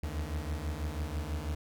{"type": "beating tone pair", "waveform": "40% pulse", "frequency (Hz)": [73, 79.1], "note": ["D2", "D#2"], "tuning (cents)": [-10, 29], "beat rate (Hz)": 6.1, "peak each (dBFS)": [-35, -36], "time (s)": [0.03, 1.55], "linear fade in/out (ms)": 5, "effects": []}